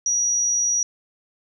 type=tone; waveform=sine; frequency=5790 Hz; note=F#8; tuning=38 cents flat; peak=-18 dBFS; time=0.06-0.83 s; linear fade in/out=2 ms; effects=none